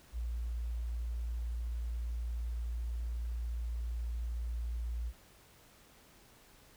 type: tone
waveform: sine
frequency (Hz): 58.27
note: A#1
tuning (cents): 0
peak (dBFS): -34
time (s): 0.12-5.13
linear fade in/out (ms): 50
effects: pink hiss -61 dBFS RMS until 6.76 s